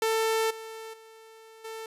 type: tone with level steps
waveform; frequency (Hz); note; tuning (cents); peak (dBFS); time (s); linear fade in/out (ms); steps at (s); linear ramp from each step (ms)
sawtooth; 445.2; A4; +20; -20 / -35 / -45 / -33; 0.02-1.86; 2; 0.5 / 0.93 / 1.64; 10
effects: resampled to 32000 Hz